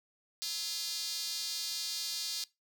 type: tone with high-pass filter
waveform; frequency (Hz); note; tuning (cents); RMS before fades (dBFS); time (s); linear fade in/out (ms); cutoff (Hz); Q
square; 187.6; F#3; +24; -37; 0.42-2.44; 0; 4500; 3
effects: noise-tail reverb RT60 0.2 s tail -20 dB re dry